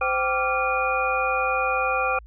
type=tone cluster; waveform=sine; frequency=517 / 777 / 1166 / 1387 / 2443 Hz; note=C5 / G5 / D6 / F6 / D#7; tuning=-21 / -16 / -13 / -12 / -32 cents; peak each=-27 dBFS; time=0.01-2.19 s; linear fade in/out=5 ms; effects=added 55 Hz sine -42 dBFS peak until 2.26 s